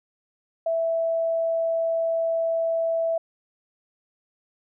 sine tone, 659.3 Hz, E5, in tune, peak -21 dBFS, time 0.66-3.18 s, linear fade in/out 5 ms, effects none

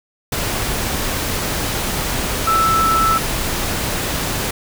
sine tone in noise, 1318.5 Hz, E6, in tune, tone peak -13 dBFS, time 2.47-3.18 s, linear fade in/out 5 ms, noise pink, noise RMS -21 dBFS, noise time 0.32-4.51 s, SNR +5 dB, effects none

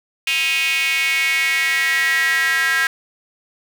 square tone with high-pass filter sweep, 147.2 Hz, D3, 4 cents sharp, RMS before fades -18 dBFS, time 0.27-2.87 s, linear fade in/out 2 ms, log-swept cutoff 2600 to 1700 Hz, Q 6.4, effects none

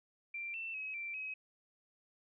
sine tone with pitch steps, 2361 / 2678 / 2554 / 2349 / 2545 Hz, D7 / E7 / D#7 / D7 / D#7, +9 / +27 / +45 / 0 / +39 cents, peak -39 dBFS, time 0.34-1.34 s, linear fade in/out 5 ms, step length 200 ms, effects none

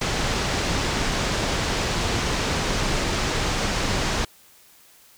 pink low-pass noise, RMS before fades -24 dBFS, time 0.01-4.25 s, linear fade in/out 5 ms, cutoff 7100 Hz, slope 24 dB/octave, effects white hiss -53 dBFS RMS until 5.17 s

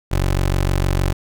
20% pulse tone, 46.46 Hz, F#1, 8 cents sharp, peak -11 dBFS, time 0.11-1.13 s, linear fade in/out 10 ms, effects none

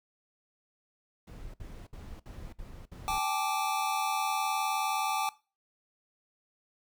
brown noise bursts, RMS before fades -44 dBFS, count 6, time 1.27-3.185 s, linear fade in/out 5 ms, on 270 ms, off 59 ms
square chord, G suspended second, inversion none, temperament equal with one note detuned, 784 / 863.4 / 1174.7 Hz, G5 / A5 / D6, 0 / -33 / 0 cents, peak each -34 dBFS, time 3.08-5.29 s, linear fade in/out 0 ms
effects noise-tail reverb RT60 0.3 s tail -19 dB re dry

